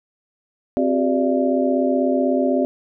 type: tone cluster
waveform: sine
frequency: 262.8 / 367.7 / 403.8 / 586 / 674 Hz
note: C4 / F#4 / G#4 / D5 / E5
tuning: +8 / -11 / -49 / -4 / +38 cents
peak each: -19 / -24 / -26 / -21 / -27 dBFS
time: 0.77-2.65 s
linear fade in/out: 0 ms
effects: none